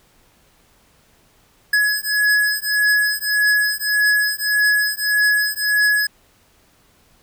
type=beating tone pair; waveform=square; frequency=1686 / 1687.7 Hz; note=G#6 / G#6; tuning=+26 / +27 cents; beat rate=1.7 Hz; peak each=-19 dBFS; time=1.73-6.07 s; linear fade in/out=5 ms; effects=pink hiss -56 dBFS RMS until 7.22 s